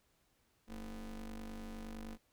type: ring-modulated tone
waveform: 40% pulse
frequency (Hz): 99.5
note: G2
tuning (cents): +26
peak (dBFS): -40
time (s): 0.67-2.18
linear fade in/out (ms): 50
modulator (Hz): 124
effects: pink hiss -75 dBFS RMS until 2.32 s